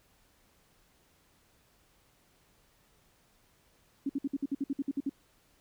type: tone bursts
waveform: sine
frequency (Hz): 277.2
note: C#4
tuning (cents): 0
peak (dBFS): -28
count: 12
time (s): 4.06-5.095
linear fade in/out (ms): 5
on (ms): 34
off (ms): 57
effects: pink hiss -67 dBFS RMS until 5.6 s